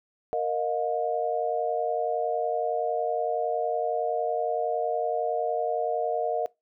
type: chord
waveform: sine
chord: Bb suspended fourth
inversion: none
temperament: equal with one note detuned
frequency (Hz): 466.2 / 622.3 / 713.1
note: Bb4 / Eb5 / F5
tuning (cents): 0 / 0 / +36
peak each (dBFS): -29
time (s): 0.33-6.46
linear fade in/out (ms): 0
effects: noise-tail reverb RT60 0.2 s tail -22 dB re dry